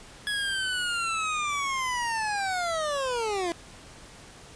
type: linear sweep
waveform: 25% pulse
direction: down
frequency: 1684 to 330.8 Hz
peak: -23 dBFS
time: 0.27-3.52 s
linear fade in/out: 0 ms
effects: pink hiss -48 dBFS RMS until 4.55 s + resampled to 22050 Hz